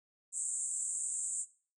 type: band-pass noise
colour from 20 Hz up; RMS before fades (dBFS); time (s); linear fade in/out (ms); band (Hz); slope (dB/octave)
pink; -37; 0.32-1.46; 50; 7300 to 8700; 96
effects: noise-tail reverb RT60 0.4 s tail -18 dB re dry